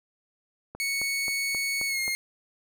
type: click train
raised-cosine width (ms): 1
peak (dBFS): -25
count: 6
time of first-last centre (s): 0.75-2.08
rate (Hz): 3.76
type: tone with pitch glide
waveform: sawtooth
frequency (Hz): 2217 to 2137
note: C#7 to C7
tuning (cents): 0 to +36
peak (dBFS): -23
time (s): 0.8-2.15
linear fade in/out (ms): 0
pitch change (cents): -64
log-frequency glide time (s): 1.87-2
effects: none